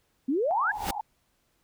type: exponential sweep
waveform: sine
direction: up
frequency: 246.9 to 1756 Hz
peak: -23 dBFS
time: 0.28-0.72 s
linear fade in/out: 10 ms
type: band-pass noise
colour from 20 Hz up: pink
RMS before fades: -35 dBFS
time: 0.51-1.01 s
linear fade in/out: 0 ms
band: 790 to 900 Hz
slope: 96 dB/octave
type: noise with exponential growth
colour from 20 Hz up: pink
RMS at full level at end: -26 dBFS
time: 0.69-0.91 s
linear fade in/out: 5 ms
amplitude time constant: 47 ms
effects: pink hiss -71 dBFS RMS until 1.63 s